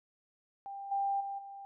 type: tone with level steps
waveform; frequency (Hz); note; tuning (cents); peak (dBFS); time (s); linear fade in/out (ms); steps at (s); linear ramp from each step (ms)
sine; 793; G5; +20; -40 / -29 / -36 / -44; 0.66-1.65; 0; 0.91 / 1.2 / 1.38; 10
effects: none